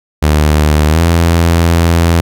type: tone with pitch glide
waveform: sawtooth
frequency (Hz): 75.8 to 84.11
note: D#2 to E2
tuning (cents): -45 to +35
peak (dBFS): -3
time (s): 0.22-2.21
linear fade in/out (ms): 10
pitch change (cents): +180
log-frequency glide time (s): 0.88-1.01
effects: none